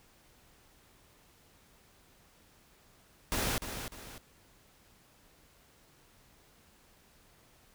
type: noise with echo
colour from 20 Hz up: pink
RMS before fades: -32 dBFS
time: 3.32-3.58 s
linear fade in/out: 0 ms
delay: 300 ms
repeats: 2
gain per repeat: -8 dB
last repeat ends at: 4.18 s
effects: pink hiss -63 dBFS RMS until 7.74 s